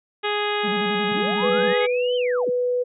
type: harmonic tone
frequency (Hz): 415.3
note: G#4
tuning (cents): 0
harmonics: 1 / 2 / 3 / 4 / 5 / 6 / 7 / 8 / 9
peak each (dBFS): -25 / -28 / -30 / -31 / -32 / -33 / -33 / -34 / -35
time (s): 0.23-1.87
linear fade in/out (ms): 20
type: tone with vibrato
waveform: triangle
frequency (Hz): 199.2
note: G3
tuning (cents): +28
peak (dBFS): -24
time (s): 0.63-1.74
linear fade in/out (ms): 20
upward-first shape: square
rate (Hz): 11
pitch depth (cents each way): 110
type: linear two-way sweep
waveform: sine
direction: up then down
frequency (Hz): 115.8 to 3136 to 115.8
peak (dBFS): -29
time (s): 1.11-2.5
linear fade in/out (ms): 10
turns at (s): 2.16
type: tone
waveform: sine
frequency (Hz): 493.9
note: B4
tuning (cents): 0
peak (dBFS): -19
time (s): 1.42-2.84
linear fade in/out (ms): 20
effects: none